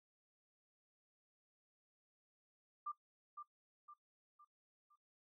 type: tone with echo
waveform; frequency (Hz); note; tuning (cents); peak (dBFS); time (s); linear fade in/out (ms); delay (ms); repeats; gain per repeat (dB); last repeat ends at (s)
sine; 1189; D6; +21; -40; 2.86-2.92; 10; 510; 4; -7; 4.96
effects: noise-tail reverb RT60 0.1 s tail -20 dB re dry

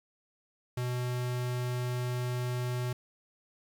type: tone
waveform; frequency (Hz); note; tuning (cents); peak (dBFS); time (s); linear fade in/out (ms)
square; 124; B2; +7; -31; 0.77-2.93; 5
effects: 10-bit

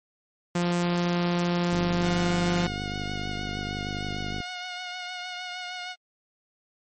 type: tone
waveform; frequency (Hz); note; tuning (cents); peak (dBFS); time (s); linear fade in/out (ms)
sawtooth; 174.61; F3; 0; -19; 0.55-2.67; 5
type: click train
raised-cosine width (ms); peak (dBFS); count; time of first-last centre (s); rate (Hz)
3; -21; 136; 1.73-4.403; 50.5
type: tone with vibrato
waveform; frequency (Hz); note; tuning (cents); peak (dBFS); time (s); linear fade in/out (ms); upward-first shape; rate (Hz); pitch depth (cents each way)
10% pulse; 724; F#5; -38; -25; 2.01-5.96; 50; triangle; 6.5; 30
effects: MP3 32 kbps

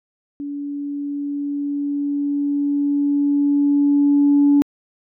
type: tone with level ramp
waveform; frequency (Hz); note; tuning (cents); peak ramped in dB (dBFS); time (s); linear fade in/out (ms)
sine; 286.1; D4; -45; -25 to -9; 0.4-4.62; 0
effects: tanh soft clip ceiling -7 dBFS

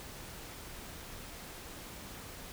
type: silence
effects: pink hiss -47 dBFS RMS until 2.52 s

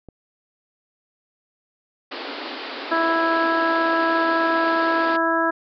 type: click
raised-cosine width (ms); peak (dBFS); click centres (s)
2; -27; 0.087
type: band-pass noise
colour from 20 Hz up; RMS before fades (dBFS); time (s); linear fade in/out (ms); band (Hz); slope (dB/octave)
pink; -32; 2.11-5.17; 10; 250 to 4900; 96
type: harmonic tone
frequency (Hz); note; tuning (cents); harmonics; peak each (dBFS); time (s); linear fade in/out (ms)
329.6; E4; 0; 1 / 2 / 3 / 4 / 5; -24 / -24 / -24 / -24 / -24; 2.91-5.51; 10
effects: none

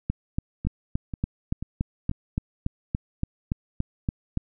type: two click trains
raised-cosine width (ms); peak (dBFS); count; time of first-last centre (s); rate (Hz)
5; -12 / -19; 16 / 4; 0.1-4.374 / 0.65-2.113; 3.51 / 2.05
effects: none

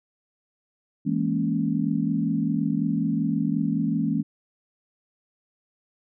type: chord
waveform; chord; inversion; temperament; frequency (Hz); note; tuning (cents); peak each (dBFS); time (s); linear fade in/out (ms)
sine; A# half-diminished seventh; second; equal; 164.81 / 207.7 / 233.1 / 277.2; E3 / G#3 / A#3 / C#4; 0 / 0 / 0 / 0; -27; 1.05-4.23; 20
effects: none

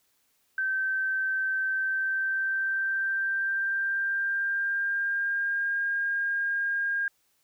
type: tone with pitch glide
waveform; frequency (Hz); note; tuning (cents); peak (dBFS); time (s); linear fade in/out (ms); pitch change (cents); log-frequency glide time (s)
sine; 1548 to 1615.6; G6 to G#6; -22 to -48; -25; 0.58-7.08; 2; +74; 1.66-5.82
effects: white hiss -70 dBFS RMS until 7.43 s

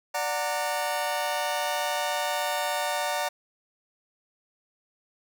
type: chord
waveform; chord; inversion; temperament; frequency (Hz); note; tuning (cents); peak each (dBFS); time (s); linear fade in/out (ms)
sawtooth; D augmented; none; just; 587.3 / 734.2 / 917.7; D5 / F#5 / A#5; 0 / -14 / -27; -27; 0.14-3.29; 10
effects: none

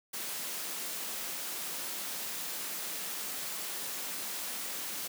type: high-pass noise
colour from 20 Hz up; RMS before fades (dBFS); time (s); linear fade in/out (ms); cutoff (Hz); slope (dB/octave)
white; -38; 0.13-5.08; 10; 160; 24
effects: none

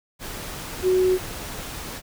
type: tone in noise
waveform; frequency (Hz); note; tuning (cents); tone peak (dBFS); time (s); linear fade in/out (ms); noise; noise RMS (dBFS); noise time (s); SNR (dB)
sine; 370; F#4; 0; -16; 0.82-1.19; 50; pink; -34; 0.19-2.02; +15
effects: none

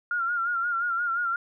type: tone with vibrato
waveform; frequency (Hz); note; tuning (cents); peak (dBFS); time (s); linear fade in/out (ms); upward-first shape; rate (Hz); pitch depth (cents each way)
sine; 1396.9; F6; 0; -24; 0.11-1.36; 2; sine; 5.7; 60
effects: none

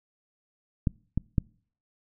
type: clicks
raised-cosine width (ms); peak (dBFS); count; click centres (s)
5; -11 / -13 / -10; 3; 0.872 / 1.176 / 1.382
effects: noise-tail reverb RT60 0.5 s tail -26 dB re dry

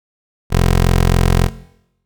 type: tone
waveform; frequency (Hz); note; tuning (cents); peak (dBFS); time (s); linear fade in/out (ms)
15% pulse; 43.65; F1; 0; -4; 0.5-1.5; 50
effects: noise-tail reverb RT60 0.8 s tail -17 dB re dry

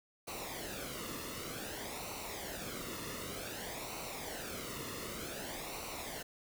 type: noise with flanger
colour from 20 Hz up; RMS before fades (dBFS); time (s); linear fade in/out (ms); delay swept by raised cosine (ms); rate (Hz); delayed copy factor
pink; -43; 0.27-6.23; 10; 0.59 to 1.29; 0.54; -0.65
effects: none

